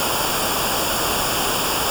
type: noise with comb filter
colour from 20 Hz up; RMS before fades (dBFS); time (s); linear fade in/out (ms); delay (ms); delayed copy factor
pink; -21; 0-1.9; 0; 0.49; -0.75
effects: none